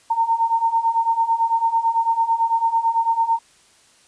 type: beating tone pair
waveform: sine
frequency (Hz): 908 / 917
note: A#5 / A#5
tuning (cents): -46 / -29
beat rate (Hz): 9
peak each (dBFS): -21 / -18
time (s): 0.1-3.39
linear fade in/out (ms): 10
effects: white hiss -54 dBFS RMS until 4.07 s + resampled to 22050 Hz